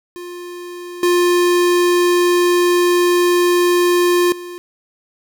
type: tone with level steps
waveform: square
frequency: 352.7 Hz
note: F4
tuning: 17 cents sharp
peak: -29 / -12 / -29 dBFS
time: 0.16-4.58 s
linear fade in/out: 0 ms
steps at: 1.03 / 4.32 s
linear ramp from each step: 2 ms
effects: none